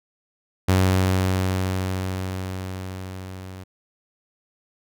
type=tone with level ramp; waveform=sawtooth; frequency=93.6 Hz; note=F#2; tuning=20 cents sharp; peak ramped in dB=-11 to -32 dBFS; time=0.68-3.64 s; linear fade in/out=10 ms; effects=none